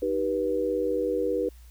sine chord, Eb augmented, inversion none, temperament just, 311.1 / 388.9 / 486.1 Hz, Eb4 / G4 / B4, 0 / -14 / -28 cents, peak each -31 / -29 / -26 dBFS, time 0.02-1.49 s, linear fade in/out 5 ms, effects added 60 Hz sine -46 dBFS peak until 1.7 s + white hiss -60 dBFS RMS until 1.7 s

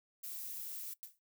violet noise, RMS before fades -44 dBFS, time 0.23-0.94 s, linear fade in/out 10 ms
violet noise with exponential decay, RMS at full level -44 dBFS, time 1.03-1.19 s, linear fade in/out 0 ms, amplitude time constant 34 ms
effects noise-tail reverb RT60 0.1 s tail -17 dB re dry

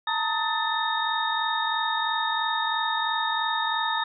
sine tone cluster, 883 / 926 / 1264 / 1771 / 3708 Hz, A5 / A#5 / D#6 / A6 / A#7, +6 / -12 / +27 / +11 / -10 cents, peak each -30 dBFS, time 0.07-4.04 s, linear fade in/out 5 ms, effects none

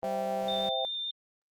sine chord, C major, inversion none, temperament equal, 523.3 / 659.3 / 784 Hz, C5 / E5 / G5, 0 / 0 / 0 cents, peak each -34 dBFS, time 0.03-0.85 s, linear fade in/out 0 ms
sawtooth tone, 194.6 Hz, G3, 12 cents flat, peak -34 dBFS, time 0.04-0.69 s, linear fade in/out 0 ms
sine tone with vibrato, 3600 Hz, A7, 39 cents sharp, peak -32 dBFS, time 0.48-1.11 s, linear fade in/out 5 ms, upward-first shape sine, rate 7.1 Hz, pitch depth 10 cents each way
effects Opus 32 kbps

